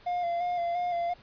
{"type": "tone with vibrato", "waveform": "triangle", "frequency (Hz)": 699, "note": "F5", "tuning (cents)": 1, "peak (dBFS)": -25, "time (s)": [0.06, 1.14], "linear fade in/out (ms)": 10, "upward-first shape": "square", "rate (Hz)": 2.9, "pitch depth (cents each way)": 28, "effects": ["pink hiss -56 dBFS RMS until 1.22 s", "resampled to 11025 Hz"]}